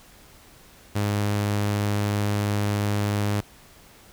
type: tone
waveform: sawtooth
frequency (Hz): 103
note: G#2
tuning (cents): -14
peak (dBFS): -18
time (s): 0.95-3.41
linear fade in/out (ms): 10
effects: pink hiss -51 dBFS RMS until 4.12 s